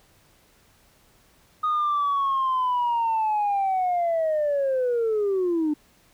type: linear sweep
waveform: sine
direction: down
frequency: 1244.5 to 293.5 Hz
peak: -19 dBFS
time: 1.63-5.74 s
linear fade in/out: 10 ms
effects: tanh soft clip ceiling -18 dBFS + pink hiss -59 dBFS RMS until 6.13 s